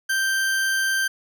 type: tone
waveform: 40% pulse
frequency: 1568 Hz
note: G6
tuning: in tune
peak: -19 dBFS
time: 0.09-1.08 s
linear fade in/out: 10 ms
effects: none